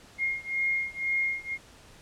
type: beating tone pair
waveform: sine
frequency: 2137 / 2139 Hz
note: C7 / C7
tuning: +36 / +38 cents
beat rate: 2 Hz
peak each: -29 / -30 dBFS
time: 0.18-1.58 s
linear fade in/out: 50 ms
effects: pink hiss -53 dBFS RMS until 2.01 s + low-pass 9000 Hz 12 dB/octave